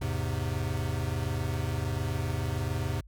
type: chord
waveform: square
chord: E augmented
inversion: none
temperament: equal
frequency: 82.41 / 103.83 / 130.81 Hz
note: E2 / G#2 / B#2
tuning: 0 / 0 / 0 cents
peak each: -34 dBFS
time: 0.01-3.01 s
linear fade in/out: 10 ms
effects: added 50 Hz sine -49 dBFS peak until 3.07 s